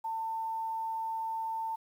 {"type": "tone", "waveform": "sine", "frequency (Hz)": 896, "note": "A5", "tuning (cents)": 31, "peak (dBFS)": -32, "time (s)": [0.04, 1.76], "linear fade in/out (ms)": 10, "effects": ["10-bit"]}